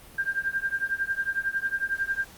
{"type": "tone with tremolo", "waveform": "sine", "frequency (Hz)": 1592, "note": "G6", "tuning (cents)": 26, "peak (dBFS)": -21, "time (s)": [0.18, 2.25], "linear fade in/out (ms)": 5, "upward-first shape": "triangle", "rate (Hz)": 11, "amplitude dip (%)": 100, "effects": ["pink hiss -49 dBFS RMS until 2.37 s", "Opus 32 kbps"]}